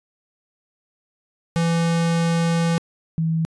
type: tone pair in turn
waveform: square / sine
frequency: 167.4 / 162.26 Hz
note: E3 / E3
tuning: +27 / -27 cents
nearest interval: minor second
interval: 54 cents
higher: first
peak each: -18 dBFS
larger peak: neither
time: 1.56-2.78 / 3.18-3.45 s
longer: first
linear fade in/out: 0 ms
effects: resampled to 22050 Hz